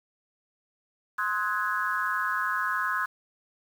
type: chord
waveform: sine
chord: Ab dominant seventh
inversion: first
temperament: equal with one note detuned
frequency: 1046.5 / 1269.9 / 1480 / 1661.2 Hz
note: C6 / Eb6 / Gb6 / Ab6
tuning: 0 / +35 / 0 / 0 cents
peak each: -31 dBFS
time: 1.18-3.06 s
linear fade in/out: 10 ms
effects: 8-bit